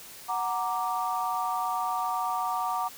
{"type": "chord", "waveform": "sine", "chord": "Gb augmented", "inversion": "none", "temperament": "equal", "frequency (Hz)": [740, 932.3, 1174.7], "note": ["Gb5", "Bb5", "D6"], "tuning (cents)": [0, 0, 0], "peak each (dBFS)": -31, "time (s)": [0.28, 2.89], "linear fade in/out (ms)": 20, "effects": ["white hiss -46 dBFS RMS until 2.97 s"]}